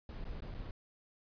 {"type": "noise with dropouts", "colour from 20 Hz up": "brown", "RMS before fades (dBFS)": -43, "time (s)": [0.09, 0.71], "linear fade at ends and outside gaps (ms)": 2, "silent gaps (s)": [[0.243, 0.251], [0.405, 0.421], [0.542, 0.546]], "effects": ["resampled to 11025 Hz"]}